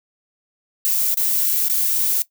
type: noise with dropouts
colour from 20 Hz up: violet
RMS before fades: -19 dBFS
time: 0.85-2.22 s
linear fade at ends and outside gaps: 0 ms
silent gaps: 1.143-1.172 / 1.683-1.698 s
effects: noise-tail reverb RT60 0.1 s tail -17 dB re dry